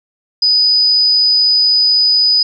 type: tone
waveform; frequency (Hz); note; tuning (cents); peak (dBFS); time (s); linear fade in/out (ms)
sine; 4978; D#8; 0; -8; 0.42-2.43; 5
effects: none